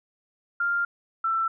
sine tone pair in turn, 1396.9 / 1335.9 Hz, F6 / E6, 0 / +23 cents, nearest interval minor second, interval 77 cents, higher first, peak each -22 dBFS, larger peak neither, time 0.6-0.85 / 1.24-1.48 s, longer first, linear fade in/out 5 ms, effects none

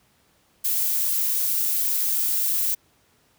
violet noise, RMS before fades -23 dBFS, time 0.64-2.75 s, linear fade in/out 10 ms, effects pink hiss -62 dBFS RMS until 3.38 s + high-pass 60 Hz 12 dB/octave

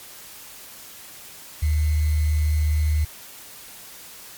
sine tone with sample-and-hold, 76.3 Hz, D#2, 33 cents flat, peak -17 dBFS, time 1.62-3.05 s, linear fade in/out 10 ms, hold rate 2100 Hz, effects white hiss -42 dBFS RMS until 4.37 s + MP3 96 kbps

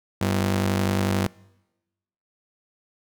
sawtooth ring-modulated tone, 144.8 Hz, D3, 24 cents flat, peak -14 dBFS, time 0.21-1.27 s, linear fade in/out 5 ms, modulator 46.8 Hz, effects noise-tail reverb RT60 1.0 s tail -24 dB re dry

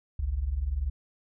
sine tone pair together, 50.44 / 70.8 Hz, G#1 / C#2, -50 / +37 cents, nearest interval tritone, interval 587 cents, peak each -31 / -28 dBFS, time 0.19-0.9 s, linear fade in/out 5 ms, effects none

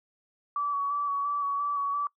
sine tone with vibrato, 1141 Hz, C#6, 50 cents sharp, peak -26 dBFS, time 0.56-2.07 s, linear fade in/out 2 ms, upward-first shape square, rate 2.9 Hz, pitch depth 22 cents each way, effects noise-tail reverb RT60 0.1 s tail -23 dB re dry

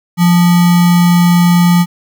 sine tone with sample-and-hold, 174.61 Hz, F3, in tune, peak -5 dBFS, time 0.17-1.86 s, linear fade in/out 50 ms, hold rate 1050 Hz, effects none

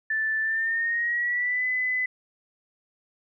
sine tone with pitch glide, 1760 to 2010 Hz, A6 to B6, 0 to +30 cents, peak -23 dBFS, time 0.1-2.06 s, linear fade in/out 5 ms, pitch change +230 cents, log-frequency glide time 0.41-1.65 s, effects none

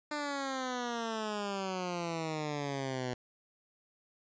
10% pulse exponential sweep, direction down, 300.5 to 123.47 Hz, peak -26 dBFS, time 0.11-3.14 s, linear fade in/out 5 ms, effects resampled to 16000 Hz

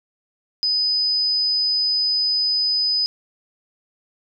sine tone, 5000 Hz, D#8, 8 cents sharp, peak -17 dBFS, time 0.63-3.06 s, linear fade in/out 0 ms, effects none

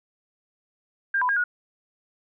sine tone with pitch steps, 1598 / 999 / 1622 / 1451 Hz, G6 / B5 / G#6 / F#6, +33 / +20 / -41 / -34 cents, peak -20 dBFS, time 1.14-1.44 s, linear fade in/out 5 ms, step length 75 ms, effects none

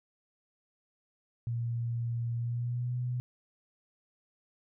sine tone with pitch glide, 117.6 to 123.8 Hz, A#2 to B2, +16 to +5 cents, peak -30 dBFS, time 1.47-3.2 s, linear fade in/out 0 ms, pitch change +89 cents, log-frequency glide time 2.36-2.96 s, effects none

